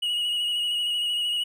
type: tone with vibrato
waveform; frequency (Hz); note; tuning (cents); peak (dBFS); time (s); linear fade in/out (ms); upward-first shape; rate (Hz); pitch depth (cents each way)
triangle; 2900; F#7; -35; -22; 0.02-1.44; 10; square; 13; 21
effects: none